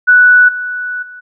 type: tone with level steps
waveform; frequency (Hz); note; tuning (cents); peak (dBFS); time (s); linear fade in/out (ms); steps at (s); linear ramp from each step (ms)
sine; 1480; F#6; 0; -3 / -17 / -29; 0.07-1.21; 20; 0.48 / 1.02; 10
effects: none